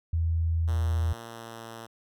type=tone; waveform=sine; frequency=82.41 Hz; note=E2; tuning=in tune; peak=-23 dBFS; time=0.13-1.13 s; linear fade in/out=5 ms
type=tone with pitch glide; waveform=5% pulse; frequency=116.9 to 114.3 Hz; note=A#2 to A#2; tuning=+5 to -34 cents; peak=-29 dBFS; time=0.67-1.87 s; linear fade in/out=20 ms; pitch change=-39 cents; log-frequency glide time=0.89-1.66 s
effects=none